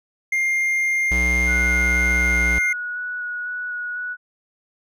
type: tone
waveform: triangle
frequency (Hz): 2113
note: C7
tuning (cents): +16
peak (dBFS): -16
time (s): 0.32-2.73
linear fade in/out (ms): 5
type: tone with pitch glide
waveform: square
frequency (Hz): 61.74 to 60.4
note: B1 to B1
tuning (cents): 0 to -38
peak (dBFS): -22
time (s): 1.11-2.59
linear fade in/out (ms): 5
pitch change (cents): -38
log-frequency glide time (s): 2.3-2.36
type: tone with vibrato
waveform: sine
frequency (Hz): 1465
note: F#6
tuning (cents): -18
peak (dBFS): -25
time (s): 1.46-4.17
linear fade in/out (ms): 50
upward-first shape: square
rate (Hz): 2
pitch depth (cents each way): 8
effects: none